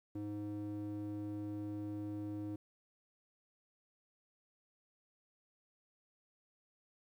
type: tone with band-pass filter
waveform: square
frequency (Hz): 103.83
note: G#2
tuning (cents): 0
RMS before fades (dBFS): -42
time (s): 0.15-2.56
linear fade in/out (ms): 5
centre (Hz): 270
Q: 3.2
effects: 12-bit